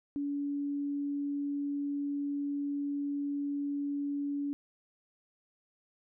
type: tone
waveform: sine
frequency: 285.1 Hz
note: C#4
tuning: 49 cents sharp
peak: -31 dBFS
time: 0.16-4.53 s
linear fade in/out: 0 ms
effects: none